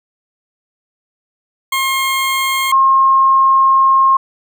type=tone pair in turn; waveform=20% pulse / sine; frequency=1071 / 1071 Hz; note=C6 / C6; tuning=+40 / +40 cents; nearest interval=unison; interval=0 cents; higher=neither; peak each=-9 / -7 dBFS; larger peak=second; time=1.72-2.72 / 2.72-4.17 s; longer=second; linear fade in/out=5 ms; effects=none